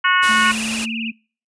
harmonic tone, 365.6 Hz, F#4, 21 cents flat, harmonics 3 / 4 / 5 / 6 / 7 / 8, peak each -18 / -17 / -21 / -23 / -27 / -23 dBFS, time 0.04-0.52 s, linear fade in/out 10 ms
white noise, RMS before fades -25 dBFS, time 0.22-0.86 s, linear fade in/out 20 ms
sine tone with pitch glide, 220 to 226.2 Hz, A3 to A3, 0 to +48 cents, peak -24 dBFS, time 0.28-1.12 s, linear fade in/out 20 ms, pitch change +48 cents, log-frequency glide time 0.48-0.96 s
sine tone with vibrato, 2637 Hz, E7, in tune, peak -25 dBFS, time 0.42-1.11 s, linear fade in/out 10 ms, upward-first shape triangle, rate 19 Hz, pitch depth 190 cents each way
effects noise-tail reverb RT60 0.4 s tail -26 dB re dry + resampled to 22050 Hz

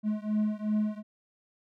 triangle beating tone pair, 211.5 / 214.2 Hz, G#3 / A3, +32 / -46 cents, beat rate 2.7 Hz, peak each -27 / -28 dBFS, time 0.03-1.03 s, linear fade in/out 50 ms, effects none

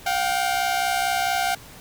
sawtooth tone pair together, 710 / 774.4 Hz, F5 / G5, +28 / -21 cents, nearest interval major second, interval 151 cents, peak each -20 dBFS, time 0.06-1.55 s, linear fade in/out 5 ms, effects pink hiss -44 dBFS RMS until 1.8 s

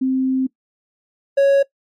sine / triangle tone pair in turn, 261.6 / 554.3 Hz, C4 / C#5, 0 / 0 cents, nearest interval octave + minor second, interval 1300 cents, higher second, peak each -15 / -8 dBFS, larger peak second, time 0.01-0.47 / 1.37-1.63 s, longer first, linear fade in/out 10 ms, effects noise-tail reverb RT60 0.1 s tail -20 dB re dry + MP3 64 kbps

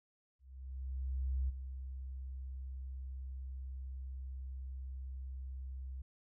sine tone with ADSR envelope, 65.41 Hz, C2, in tune, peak -31 dBFS, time 0.39-6.02 s, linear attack 1100 ms, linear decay 16 ms, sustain -10 dB, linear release 5 ms, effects none

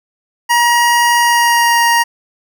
25% pulse tone with pitch glide, 951 to 939 Hz, A#5 to A#5, +34 to +12 cents, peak -5 dBFS, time 0.49-2.04 s, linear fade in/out 20 ms, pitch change -22 cents, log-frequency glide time 1.18-1.85 s, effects none

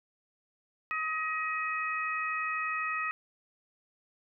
harmonic tone, 632 Hz, D#5, 27 cents sharp, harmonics 2 / 3 / 4, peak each -33 / -35 / -36 dBFS, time 0.91-3.11 s, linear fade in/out 0 ms, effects none

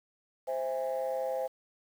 sine chord, C augmented, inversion none, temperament just, 523.3 / 654.1 / 817.6 Hz, C5 / E5 / G#5, 0 / -14 / -27 cents, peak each -31 / -35 / -37 dBFS, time 0.47-1.48 s, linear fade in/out 20 ms, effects tanh soft clip ceiling -24 dBFS + 9-bit

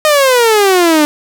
sawtooth exponential sweep, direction down, 622.3 to 293.7 Hz, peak -3 dBFS, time 0.05-1.05 s, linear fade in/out 0 ms, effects none

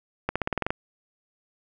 accelerating click train, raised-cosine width 0.5 ms, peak -10 dBFS, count 9, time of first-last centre 0.29-0.705 s, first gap 66 ms, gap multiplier 0.93, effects none

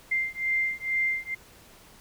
sine beating tone pair, 2093 / 2095.2 Hz, C7 / C7, 0 / +2 cents, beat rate 2.2 Hz, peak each -28 dBFS, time 0.11-1.35 s, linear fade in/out 10 ms, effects pink hiss -53 dBFS RMS until 2 s

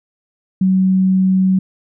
sine tone, 188.2 Hz, F#3, 30 cents sharp, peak -10 dBFS, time 0.61-1.59 s, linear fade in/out 5 ms, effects none

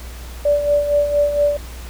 sine tone with tremolo, 582 Hz, D5, 16 cents flat, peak -11 dBFS, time 0.45-1.57 s, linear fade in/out 5 ms, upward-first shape sine, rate 4.3 Hz, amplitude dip 60%, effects added 60 Hz sine -31 dBFS peak until 1.89 s + pink hiss -39 dBFS RMS until 1.89 s

